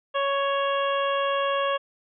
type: harmonic tone with a mistuned harmonic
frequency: 556 Hz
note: C#5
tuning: 5 cents sharp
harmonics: 1 / 2 / 3 / 4 / 5 / 6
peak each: -25 / -26 / -33 / -43 / -34 / -36 dBFS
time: 0.14-1.78 s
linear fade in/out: 20 ms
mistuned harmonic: 6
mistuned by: -24 cents
effects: none